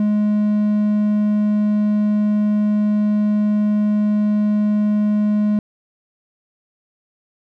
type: tone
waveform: triangle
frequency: 209.6 Hz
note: G#3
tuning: 16 cents sharp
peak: -12 dBFS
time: 0-5.59 s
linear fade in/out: 2 ms
effects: none